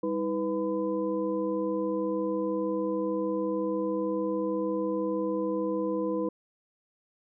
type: tone cluster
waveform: sine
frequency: 199.2 / 321.2 / 494.8 / 1010 Hz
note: G3 / E4 / B4 / B5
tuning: +28 / -45 / +3 / +39 cents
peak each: -35 / -30 / -30 / -39 dBFS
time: 0.03-6.29 s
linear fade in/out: 5 ms
effects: none